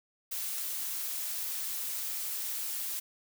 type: noise with amplitude modulation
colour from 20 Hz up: blue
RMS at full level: -34 dBFS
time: 0.31-3 s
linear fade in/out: 10 ms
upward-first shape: sine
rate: 202 Hz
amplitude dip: 35%
effects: none